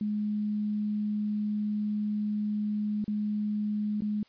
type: tone with dropouts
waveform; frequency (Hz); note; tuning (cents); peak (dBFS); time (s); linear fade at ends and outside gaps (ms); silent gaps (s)
sine; 209.8; G#3; +18; -27; 0.01-4.23; 2; 3.043-3.079 / 4.007-4.02
effects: white hiss -62 dBFS RMS until 4.28 s + resampled to 11025 Hz